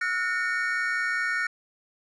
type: tone cluster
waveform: triangle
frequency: 1326 / 1451 / 1825 / 2239 Hz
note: E6 / F#6 / A#6 / C#7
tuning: +10 / -34 / -37 / +17 cents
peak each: -35 / -26 / -27 / -32 dBFS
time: 0.01-1.47 s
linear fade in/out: 5 ms
effects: resampled to 24000 Hz + 10-bit